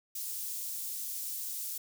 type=high-pass noise; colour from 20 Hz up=white; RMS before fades=-38 dBFS; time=0.15-1.78 s; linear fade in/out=5 ms; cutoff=6600 Hz; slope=12 dB/octave; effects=none